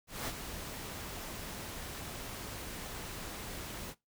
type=noise with ADSR envelope; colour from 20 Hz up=pink; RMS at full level=-36 dBFS; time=0.07-3.95 s; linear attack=200 ms; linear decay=47 ms; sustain=-7 dB; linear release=57 ms; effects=noise-tail reverb RT60 0.2 s tail -21 dB re dry